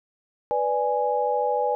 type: chord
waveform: sine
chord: G# diminished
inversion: first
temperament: equal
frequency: 493.9 / 587.3 / 830.6 Hz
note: B4 / D5 / G#5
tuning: 0 / 0 / 0 cents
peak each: -25 / -27 / -24 dBFS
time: 0.51-1.75 s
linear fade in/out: 0 ms
effects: none